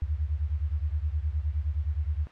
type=beating tone pair; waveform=sine; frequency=71.7 / 81.3 Hz; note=D2 / E2; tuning=-41 / -23 cents; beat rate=9.6 Hz; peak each=-28 / -30 dBFS; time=0.02-2.27 s; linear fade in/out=0 ms; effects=white hiss -53 dBFS RMS until 2.31 s + low-pass 2000 Hz 12 dB/octave